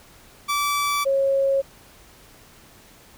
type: tone pair in turn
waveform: sawtooth / sine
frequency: 1157 / 546 Hz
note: D6 / C#5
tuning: -26 / -26 cents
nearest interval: octave + minor second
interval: 1300 cents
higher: first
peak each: -17 dBFS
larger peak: neither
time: 0.48-1.05 / 1.05-1.62 s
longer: neither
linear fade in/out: 20 ms
effects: pink hiss -50 dBFS RMS until 3.17 s